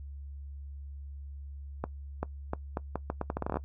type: accelerating click train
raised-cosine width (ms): 1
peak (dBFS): -17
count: 16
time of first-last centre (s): 1.84-3.57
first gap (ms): 390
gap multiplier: 0.78
effects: noise-tail reverb RT60 0.1 s tail -20 dB re dry + added 70 Hz sine -40 dBFS peak until 3.64 s